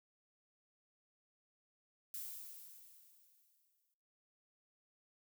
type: noise with exponential decay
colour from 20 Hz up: violet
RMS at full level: -44 dBFS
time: 2.14-3.94 s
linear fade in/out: 1 ms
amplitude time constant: 390 ms
effects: noise-tail reverb RT60 1.0 s tail -20 dB re dry